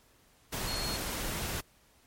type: tone in noise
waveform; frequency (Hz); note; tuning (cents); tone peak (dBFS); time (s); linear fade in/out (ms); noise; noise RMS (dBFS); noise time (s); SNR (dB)
sine; 4300; C8; +47; -36; 0.67-0.97; 10; pink; -35; 0.52-1.61; -4
effects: pink hiss -64 dBFS RMS until 2.06 s + MP3 64 kbps